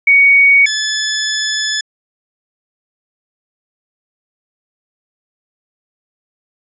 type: tone pair in turn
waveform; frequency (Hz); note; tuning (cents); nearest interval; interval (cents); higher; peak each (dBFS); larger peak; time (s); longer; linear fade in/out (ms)
sine / 10% pulse; 2238 / 1726.3; C#7 / A6; +16 / -33; major third; 449; first; -5; neither; 0.07-0.66 / 0.66-1.81; second; 5
effects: resampled to 16000 Hz